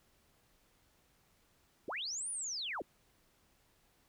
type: linear two-way sweep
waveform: sine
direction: up then down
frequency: 228.2 to 9800 to 228.2 Hz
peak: -37 dBFS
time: 1.88-2.82 s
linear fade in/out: 2 ms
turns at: 2.3 s
effects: pink hiss -71 dBFS RMS until 4.08 s